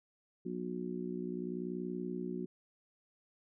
harmonic tone, 60.7 Hz, B1, 29 cents flat, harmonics 3 / 4 / 5 / 6, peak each -41 / -42 / -45 / -41 dBFS, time 0.45-2.46 s, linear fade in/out 10 ms, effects none

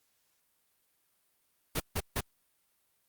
pink noise bursts, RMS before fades -31 dBFS, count 3, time 1.75-2.209 s, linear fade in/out 10 ms, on 53 ms, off 150 ms, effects white hiss -74 dBFS RMS until 3.08 s + Opus 48 kbps

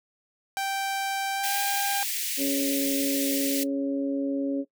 sawtooth tone with pitch glide, 782 to 798.4 Hz, G5 to G5, -4 to +32 cents, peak -23 dBFS, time 0.57-2.03 s, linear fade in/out 0 ms, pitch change +36 cents, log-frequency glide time 1.34-1.57 s
white high-pass noise, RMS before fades -30 dBFS, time 1.43-3.64 s, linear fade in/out 10 ms, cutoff 1900 Hz, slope 48 dB/octave
harmonic tone, 138.59 Hz, C#3, in tune, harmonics 2 / 3 / 4, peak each -25 / -37 / -32 dBFS, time 2.37-4.65 s, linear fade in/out 50 ms
effects noise-tail reverb RT60 0.1 s tail -18 dB re dry

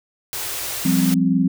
white band-stop noise, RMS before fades -27 dBFS, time 0.33-1.14 s, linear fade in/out 0 ms, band 160 to 300 Hz, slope 96 dB/octave
sine chord, F suspended second, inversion none, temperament equal, 174.61 / 196 / 261.6 Hz, F3 / G3 / C4, 0 / 0 / 0 cents, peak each -19 / -20 / -18 dBFS, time 0.85-1.48 s, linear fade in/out 5 ms
effects none

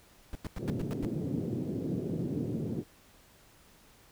brown noise bursts, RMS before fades -36 dBFS, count 7, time 0.33-1.048 s, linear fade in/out 0 ms, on 22 ms, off 94 ms
pink band-pass noise, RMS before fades -34 dBFS, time 0.58-2.84 s, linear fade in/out 50 ms, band 120 to 390 Hz, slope 24 dB/octave
effects pink hiss -60 dBFS RMS until 4.11 s

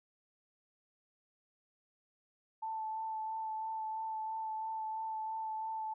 sine tone with vibrato, 880 Hz, A5, in tune, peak -36 dBFS, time 2.62-5.94 s, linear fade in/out 10 ms, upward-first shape sine, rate 3 Hz, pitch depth 15 cents each way, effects none

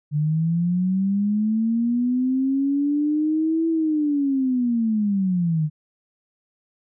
sine linear two-way sweep, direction up then down, 146 to 329.6 to 148.8 Hz, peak -18 dBFS, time 0.11-5.7 s, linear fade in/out 50 ms, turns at 3.68 s, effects none

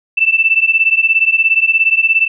sine beating tone pair, 2649 / 2666 Hz, E7 / E7, +8 / +19 cents, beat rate 17 Hz, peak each -12 dBFS, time 0.17-2.28 s, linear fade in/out 10 ms, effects none

